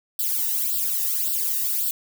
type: noise with flanger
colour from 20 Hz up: violet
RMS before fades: -24 dBFS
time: 0.19-1.91 s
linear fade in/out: 2 ms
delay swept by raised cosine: 0.23 to 1.09 ms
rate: 1.8 Hz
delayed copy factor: +0.95
effects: none